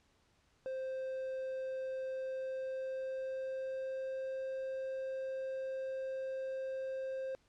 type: tone with pitch glide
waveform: triangle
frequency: 524 to 528.3 Hz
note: C5 to C5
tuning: +2 to +17 cents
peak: -35 dBFS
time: 0.66-7.35 s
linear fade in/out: 0 ms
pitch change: +15 cents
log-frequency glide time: 2.11-4.41 s
effects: pink hiss -72 dBFS RMS until 7.48 s + low-pass 7000 Hz 12 dB/octave